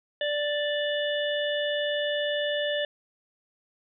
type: harmonic tone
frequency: 587.3 Hz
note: D5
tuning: in tune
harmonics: 1 / 3 / 5 / 6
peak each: -27 / -32 / -34 / -35 dBFS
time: 0.21-2.85 s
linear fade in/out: 2 ms
effects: none